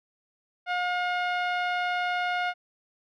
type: tone with low-pass filter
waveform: 10% pulse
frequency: 716 Hz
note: F5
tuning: 43 cents sharp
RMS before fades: -28 dBFS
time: 0.66-2.54 s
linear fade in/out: 50 ms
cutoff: 1800 Hz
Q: 0.62
effects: none